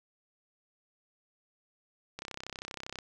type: click train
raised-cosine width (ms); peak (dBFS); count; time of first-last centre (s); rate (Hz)
0.2; -22; 27; 2.19-2.988; 32.6
effects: none